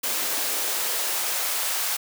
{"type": "noise with high-pass filter sweep", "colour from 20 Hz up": "white", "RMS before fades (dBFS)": -26, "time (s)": [0.03, 1.97], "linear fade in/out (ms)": 10, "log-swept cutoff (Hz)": [300, 760], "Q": 1.1, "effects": []}